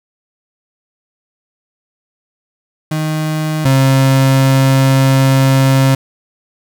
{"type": "tone pair in turn", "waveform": "35% pulse", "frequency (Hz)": [155.56, 134.13], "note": ["D#3", "C3"], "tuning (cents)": [0, 43], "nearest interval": "minor third", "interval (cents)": 257, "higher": "first", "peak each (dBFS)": [-13, -6], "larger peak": "second", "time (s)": [[2.91, 3.65], [3.65, 5.95]], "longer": "second", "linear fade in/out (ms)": 5, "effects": []}